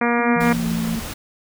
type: harmonic tone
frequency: 237.6 Hz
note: A#3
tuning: 33 cents sharp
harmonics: 1 / 2 / 3 / 4 / 5 / 6 / 7 / 8 / 9 / 10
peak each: -20 / -23 / -25 / -26 / -27 / -28 / -28 / -29 / -30 / -30 dBFS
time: 0.01-0.53 s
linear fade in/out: 5 ms
type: tone with pitch glide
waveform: sine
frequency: 243.8 to 226.2 Hz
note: B3 to A3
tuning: -22 to +48 cents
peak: -22 dBFS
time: 0.19-1 s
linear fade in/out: 10 ms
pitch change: -130 cents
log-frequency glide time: 0.41-0.7 s
type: tone with tremolo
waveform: sine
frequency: 169.7 Hz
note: F3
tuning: 49 cents flat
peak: -22 dBFS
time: 0.36-0.96 s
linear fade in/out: 2 ms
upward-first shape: triangle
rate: 3.5 Hz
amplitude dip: 25%
type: noise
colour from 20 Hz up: pink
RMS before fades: -31 dBFS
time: 0.4-1.14 s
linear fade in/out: 10 ms
effects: none